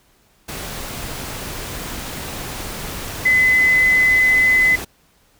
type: tone in noise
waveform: sine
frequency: 2023 Hz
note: B6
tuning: 41 cents sharp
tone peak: -11 dBFS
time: 3.25-4.76 s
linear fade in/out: 10 ms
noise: pink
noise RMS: -29 dBFS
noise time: 0.48-4.85 s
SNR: +15 dB
effects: pink hiss -57 dBFS RMS until 5.39 s